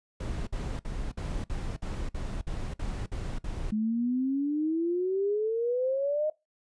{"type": "noise bursts", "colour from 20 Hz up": "brown", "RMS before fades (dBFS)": -33, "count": 11, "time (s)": [0.2, 3.71], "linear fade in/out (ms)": 5, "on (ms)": 270, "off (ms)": 54}
{"type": "exponential sweep", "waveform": "sine", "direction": "up", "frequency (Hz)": [210.6, 622.3], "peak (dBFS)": -25, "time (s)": [3.72, 6.3], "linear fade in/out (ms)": 5}
{"effects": ["noise-tail reverb RT60 0.2 s tail -20 dB re dry", "resampled to 22050 Hz"]}